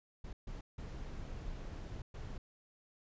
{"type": "noise bursts at uneven times", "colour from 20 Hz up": "brown", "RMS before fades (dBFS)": -44, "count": 4, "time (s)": [[0.24, 0.33], [0.47, 0.61], [0.78, 2.02], [2.14, 2.38]], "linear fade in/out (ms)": 5, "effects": ["resampled to 16000 Hz"]}